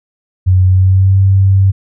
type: tone with pitch glide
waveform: sine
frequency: 92.5 to 96.71 Hz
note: F#2 to G2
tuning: 0 to -23 cents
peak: -5 dBFS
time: 0.46-1.72 s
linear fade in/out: 20 ms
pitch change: +77 cents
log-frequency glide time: 0.66-1.18 s
effects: none